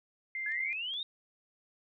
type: tone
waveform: sine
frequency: 2093 Hz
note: C7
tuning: in tune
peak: -34 dBFS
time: 0.35-0.73 s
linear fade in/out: 2 ms
type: exponential sweep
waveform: sine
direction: up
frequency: 1661.2 to 3767 Hz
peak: -34 dBFS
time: 0.46-1.03 s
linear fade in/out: 2 ms
type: click train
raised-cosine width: 0.2 ms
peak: -39 dBFS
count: 3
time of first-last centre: 0.52-0.938 s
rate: 4.78 Hz
effects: none